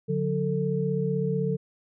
sine tone cluster, 145.1 / 181 / 444.4 Hz, D3 / F#3 / A4, -21 / -38 / +17 cents, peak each -28 dBFS, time 0.08-1.57 s, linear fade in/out 20 ms, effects none

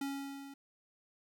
square tone with level ramp, 277.1 Hz, C#4, 1 cent flat, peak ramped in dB -35 to -49 dBFS, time 0.01-0.54 s, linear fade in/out 5 ms, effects 12-bit

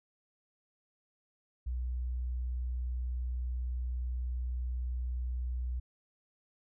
sine tone, 61.74 Hz, B1, in tune, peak -32 dBFS, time 1.66-5.8 s, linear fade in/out 10 ms, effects none

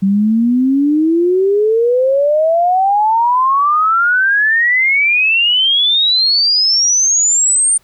sine exponential sweep, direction up, 190.6 to 9030 Hz, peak -9 dBFS, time 0.02-7.78 s, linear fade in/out 10 ms, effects pink hiss -54 dBFS RMS until 7.83 s

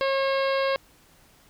harmonic tone with a mistuned harmonic, 542 Hz, C#5, 39 cents flat, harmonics 1 / 2 / 3 / 4 / 5 / 6 / 7 / 8 / 9, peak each -23 / -29 / -33 / -35 / -37 / -39 / -40 / -41 / -42 dBFS, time 0.01-0.76 s, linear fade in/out 0 ms, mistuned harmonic 7, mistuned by +47 cents, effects pink hiss -57 dBFS RMS until 1.49 s

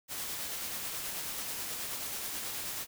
white noise with tremolo, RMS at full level -37 dBFS, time 0.08-2.87 s, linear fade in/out 50 ms, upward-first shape sine, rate 9.3 Hz, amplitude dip 25%, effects none

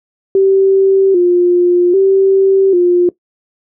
sine tone with vibrato, 370 Hz, F#4, in tune, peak -6 dBFS, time 0.35-3.09 s, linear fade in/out 2 ms, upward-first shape square, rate 0.63 Hz, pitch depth 78 cents each way, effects noise-tail reverb RT60 0.1 s tail -18 dB re dry

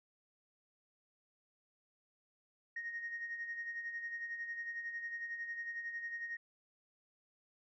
sine tone with tremolo, 1864.7 Hz, A#6, in tune, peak -37 dBFS, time 2.76-6.37 s, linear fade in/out 5 ms, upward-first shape sine, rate 11 Hz, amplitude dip 55%, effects tanh soft clip ceiling -33 dBFS

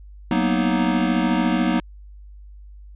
square chord, B major seventh, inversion second, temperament equal with one note detuned, 186.28 / 233.1 / 246.9 / 311.1 Hz, F#3 / A#3 / B3 / D#4, +12 / 0 / 0 / 0 cents, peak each -24 dBFS, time 0.31-1.8 s, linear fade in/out 2 ms, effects added 50 Hz sine -39 dBFS peak until 2.95 s + resampled to 8000 Hz

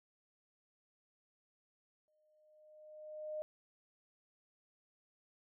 sine tone with exponential growth, 613 Hz, D#5, 26 cents flat, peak -37 dBFS, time 2.08-3.42 s, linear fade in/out 0 ms, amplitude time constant 290 ms, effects none

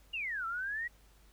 sine exponential two-way sweep, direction down then up, 2900 to 1318.5 to 1945 Hz, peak -34 dBFS, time 0.13-0.88 s, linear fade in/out 10 ms, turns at 0.46 s, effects added 50 Hz sine -60 dBFS peak until 1.32 s + pink hiss -66 dBFS RMS until 1.32 s

